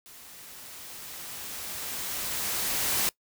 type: noise with level ramp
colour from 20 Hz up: white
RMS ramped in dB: -49 to -26 dBFS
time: 0.06-3.09 s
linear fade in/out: 0 ms
effects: noise-tail reverb RT60 0.1 s tail -22 dB re dry